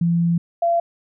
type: tone pair in turn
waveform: sine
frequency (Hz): 169.9 / 682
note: F3 / F5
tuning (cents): -47 / -41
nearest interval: 2 octaves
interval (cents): 2406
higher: second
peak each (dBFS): -15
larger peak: neither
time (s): 0.01-0.38 / 0.62-0.8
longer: first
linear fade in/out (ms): 5
effects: none